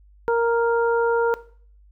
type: harmonic tone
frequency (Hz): 466.2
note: A#4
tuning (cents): 0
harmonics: 1 / 2 / 3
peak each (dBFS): -18 / -24 / -28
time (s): 0.28-1.34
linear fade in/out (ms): 0
effects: noise-tail reverb RT60 0.5 s tail -18 dB re dry + added 50 Hz sine -49 dBFS peak until 1.91 s